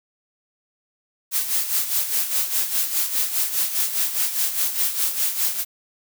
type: noise with tremolo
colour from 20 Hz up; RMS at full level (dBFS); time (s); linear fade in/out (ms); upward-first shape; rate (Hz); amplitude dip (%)
blue; -20; 1.31-5.65; 50; sine; 4.9; 65
effects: none